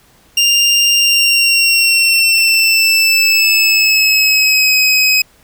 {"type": "tone with pitch glide", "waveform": "25% pulse", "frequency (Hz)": [2794, 2533], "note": ["F7", "D#7"], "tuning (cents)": [0, 30], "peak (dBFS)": -5, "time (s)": [0.37, 5.22], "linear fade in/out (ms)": 5, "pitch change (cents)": -170, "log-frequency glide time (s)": [0.95, 4.76], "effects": ["pink hiss -49 dBFS RMS until 5.43 s"]}